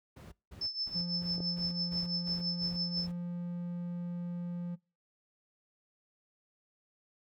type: noise bursts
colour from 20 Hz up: brown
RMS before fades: -45 dBFS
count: 9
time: 0.16-3.12 s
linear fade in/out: 10 ms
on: 160 ms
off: 190 ms
type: tone with tremolo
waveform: sine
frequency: 5270 Hz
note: E8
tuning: 1 cent flat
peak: -30 dBFS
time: 0.61-3.07 s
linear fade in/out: 5 ms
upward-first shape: triangle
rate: 6 Hz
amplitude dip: 85%
type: tone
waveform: triangle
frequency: 174.61 Hz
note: F3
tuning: in tune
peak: -33 dBFS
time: 0.94-4.76 s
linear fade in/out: 20 ms
type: clicks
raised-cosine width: 2 ms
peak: -31 / -26 dBFS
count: 2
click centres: 1.381 / 1.404 s
effects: noise-tail reverb RT60 0.3 s tail -24 dB re dry + high-pass 80 Hz 12 dB/octave